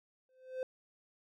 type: tone with exponential growth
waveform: triangle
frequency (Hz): 516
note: C5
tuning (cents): -24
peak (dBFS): -30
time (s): 0.29-0.63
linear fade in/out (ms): 1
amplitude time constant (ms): 73
effects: none